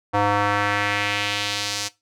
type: tone with band-pass filter sweep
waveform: square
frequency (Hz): 102.5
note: G#2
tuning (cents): -22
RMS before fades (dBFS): -23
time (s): 0.13-1.89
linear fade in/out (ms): 20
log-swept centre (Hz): 900 to 5700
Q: 1.5
effects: noise-tail reverb RT60 0.2 s tail -17 dB re dry